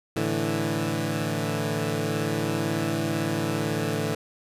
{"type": "chord", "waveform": "15% pulse", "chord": "A suspended fourth", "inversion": "none", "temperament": "equal", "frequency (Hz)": [110, 146.83, 164.81], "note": ["A2", "D3", "E3"], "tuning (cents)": [0, 0, 0], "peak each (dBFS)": -23, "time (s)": [0.16, 4.15], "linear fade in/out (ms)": 5, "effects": ["resampled to 32000 Hz"]}